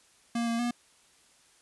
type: tone with pitch steps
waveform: square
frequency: 234.2 / 231.8 / 240.3 Hz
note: A#3 / A#3 / B3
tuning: +8 / -10 / -47 cents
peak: -28 dBFS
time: 0.35-0.71 s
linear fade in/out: 5 ms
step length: 120 ms
effects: white hiss -62 dBFS RMS until 1.61 s + resampled to 24000 Hz